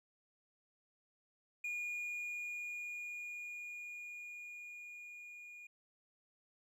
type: tone with level ramp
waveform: triangle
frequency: 2436 Hz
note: D#7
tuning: 37 cents flat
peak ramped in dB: -36 to -49 dBFS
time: 1.64-5.67 s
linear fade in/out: 5 ms
effects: none